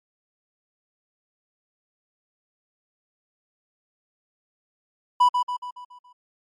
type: tone with echo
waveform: triangle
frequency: 987.8 Hz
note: B5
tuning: in tune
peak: -11 dBFS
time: 5.2-5.29 s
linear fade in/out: 10 ms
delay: 140 ms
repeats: 6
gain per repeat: -6 dB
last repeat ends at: 6.13 s
effects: MP3 48 kbps